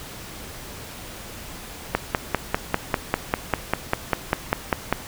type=click train; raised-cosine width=0.5 ms; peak=-3 dBFS; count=16; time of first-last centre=1.95-4.926 s; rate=5.04 Hz; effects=pink hiss -38 dBFS RMS until 5.07 s